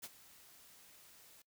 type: noise with ADSR envelope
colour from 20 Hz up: white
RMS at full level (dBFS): -45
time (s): 0.02-1.42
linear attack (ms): 21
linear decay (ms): 39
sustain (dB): -16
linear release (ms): 4
effects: noise-tail reverb RT60 0.1 s tail -21 dB re dry